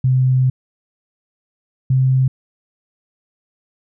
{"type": "tone pair in turn", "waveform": "sine", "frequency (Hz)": [129.2, 130.85], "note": ["C3", "C3"], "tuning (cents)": [-21, 0], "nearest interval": "unison", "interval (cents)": 21, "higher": "second", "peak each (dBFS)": -11, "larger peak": "neither", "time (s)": [[0.04, 0.5], [1.9, 2.28]], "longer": "first", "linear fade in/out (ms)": 5, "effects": []}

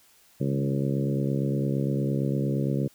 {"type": "harmonic tone with a mistuned harmonic", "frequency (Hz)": 68.7, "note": "C#2", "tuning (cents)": -15, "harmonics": [2, 3, 4, 5, 6, 7, 8], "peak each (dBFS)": [-26, -30, -32, -34, -36, -37, -38], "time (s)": [0.4, 2.88], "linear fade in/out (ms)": 10, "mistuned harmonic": 2, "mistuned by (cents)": 27, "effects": ["white hiss -59 dBFS RMS until 2.94 s"]}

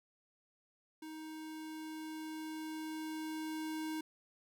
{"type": "tone with level ramp", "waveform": "square", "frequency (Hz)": 313.9, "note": "D#4", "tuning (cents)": 15, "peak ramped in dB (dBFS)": [-46, -38], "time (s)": [1.02, 4.01], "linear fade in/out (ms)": 5, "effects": []}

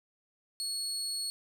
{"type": "tone", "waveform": "30% pulse", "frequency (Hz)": 4356, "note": "C#8", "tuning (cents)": -31, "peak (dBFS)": -30, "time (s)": [0.6, 1.3], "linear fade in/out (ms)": 0, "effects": []}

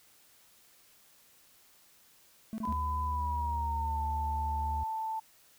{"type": "tone bursts", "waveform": "triangle", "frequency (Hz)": 220, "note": "A3", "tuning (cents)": 0, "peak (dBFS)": -32, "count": 3, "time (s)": [2.53, 2.725], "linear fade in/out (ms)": 0, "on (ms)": 51, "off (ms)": 21}
{"type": "tone with pitch glide", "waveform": "sine", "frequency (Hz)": [1004, 884.2], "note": ["B5", "A5"], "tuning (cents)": [28, 8], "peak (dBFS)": -32, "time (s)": [2.63, 5.2], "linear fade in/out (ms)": 10, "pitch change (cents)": -220, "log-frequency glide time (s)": [3.03, 4.05]}
{"type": "tone", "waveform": "triangle", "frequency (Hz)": 75.3, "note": "D2", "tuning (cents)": 44, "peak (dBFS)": -31, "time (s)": [2.68, 4.84], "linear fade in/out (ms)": 10}
{"effects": ["white hiss -62 dBFS RMS until 5.58 s"]}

